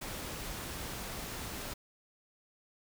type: noise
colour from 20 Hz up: pink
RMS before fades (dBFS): -41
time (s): 0.01-1.74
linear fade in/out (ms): 10
effects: none